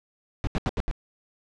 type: noise bursts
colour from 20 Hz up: brown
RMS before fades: -25 dBFS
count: 5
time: 0.44-0.912 s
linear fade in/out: 0 ms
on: 32 ms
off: 78 ms
effects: low-pass 5000 Hz 12 dB/octave